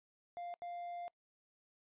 triangle tone bursts at uneven times, 698.5 Hz, F5, in tune, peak -40 dBFS, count 2, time 0.37-0.54 / 0.62-1.08 s, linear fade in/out 0 ms, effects noise-tail reverb RT60 0.1 s tail -24 dB re dry + resampled to 8000 Hz

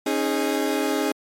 30% pulse chord, C# suspended second, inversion none, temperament equal with one note detuned, 272.3 / 311.1 / 415.3 Hz, C#4 / D#4 / G#4, -31 / 0 / 0 cents, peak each -23 dBFS, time 0.06-1.12 s, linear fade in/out 5 ms, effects MP3 64 kbps

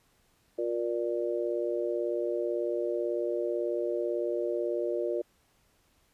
harmonic tone, 118.1 Hz, A#2, 23 cents sharp, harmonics 3 / 4 / 5, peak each -31 / -33 / -33 dBFS, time 0.58-5.22 s, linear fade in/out 10 ms, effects pink hiss -68 dBFS RMS until 6.13 s + resampled to 32000 Hz

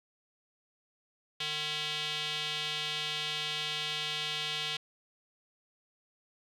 square tone with band-pass filter, 151.6 Hz, D#3, 45 cents flat, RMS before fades -35 dBFS, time 1.4-4.77 s, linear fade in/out 5 ms, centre 3300 Hz, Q 3.4, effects none

